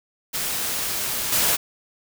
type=noise with level steps; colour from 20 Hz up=white; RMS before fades=-26 / -20 dBFS; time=0.33-1.57 s; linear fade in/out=20 ms; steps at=1.32 s; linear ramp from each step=5 ms; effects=none